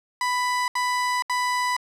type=tone bursts; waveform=30% pulse; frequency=992 Hz; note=B5; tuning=7 cents sharp; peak=-19 dBFS; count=3; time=0.21-1.766 s; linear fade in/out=2 ms; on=470 ms; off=73 ms; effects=low-pass 9000 Hz 12 dB/octave + 9-bit